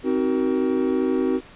triangle chord, C half-diminished seventh, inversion none, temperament just, 261.6 / 314 / 376.7 / 470.9 Hz, C4 / Eb4 / Gb4 / Bb4, 0 / +16 / +31 / +18 cents, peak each -21 / -24 / -21 / -27 dBFS, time 0.03-1.41 s, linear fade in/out 50 ms, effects pink hiss -46 dBFS RMS until 1.55 s + resampled to 8000 Hz

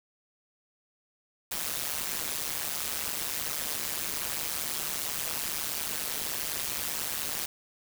white noise with amplitude modulation, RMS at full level -29 dBFS, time 1.51-7.46 s, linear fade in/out 5 ms, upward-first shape sine, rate 150 Hz, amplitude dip 95%, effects none

